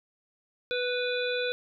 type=harmonic tone with a mistuned harmonic; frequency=493.9 Hz; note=B4; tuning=in tune; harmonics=1 / 3 / 5 / 7 / 8; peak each=-29 / -34 / -36 / -37 / -38 dBFS; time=0.71-1.52 s; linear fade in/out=0 ms; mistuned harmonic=7; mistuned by=+16 cents; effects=none